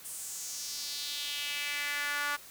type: tone with high-pass filter sweep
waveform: sawtooth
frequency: 289.8 Hz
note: D4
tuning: 23 cents flat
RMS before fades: -36 dBFS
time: 0.04-2.37 s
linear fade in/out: 20 ms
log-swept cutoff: 9300 to 1300 Hz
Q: 2.6
effects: white hiss -51 dBFS RMS until 2.5 s